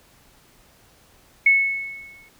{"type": "tone with exponential decay", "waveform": "sine", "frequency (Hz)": 2200, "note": "C#7", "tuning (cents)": -14, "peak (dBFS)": -10, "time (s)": [1.46, 2.29], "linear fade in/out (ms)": 5, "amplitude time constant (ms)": 180, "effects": ["pink hiss -55 dBFS RMS until 2.39 s"]}